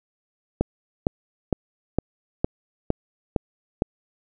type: click train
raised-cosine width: 2 ms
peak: -6 dBFS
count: 8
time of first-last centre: 0.61-3.821 s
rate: 2.18 Hz
effects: none